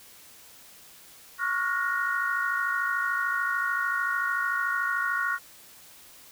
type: chord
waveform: sine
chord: Gb major seventh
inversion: second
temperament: equal with one note detuned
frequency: 1108.7 / 1396.9 / 1450.4 / 1864.7 Hz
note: Db6 / F6 / Gb6 / Bb6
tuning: 0 / 0 / -35 / 0 cents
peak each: -31 / -32 / -28 / -32 dBFS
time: 1.38-5.39 s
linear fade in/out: 50 ms
effects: white hiss -51 dBFS RMS until 6.31 s